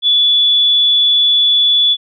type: tone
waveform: sine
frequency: 3439 Hz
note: A7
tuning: 40 cents flat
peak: -8 dBFS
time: 0.02-1.97 s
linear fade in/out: 50 ms
effects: none